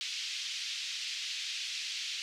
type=band-pass noise; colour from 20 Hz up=pink; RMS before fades=-38 dBFS; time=0.01-2.22 s; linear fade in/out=0 ms; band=2600 to 5600 Hz; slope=24 dB/octave; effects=none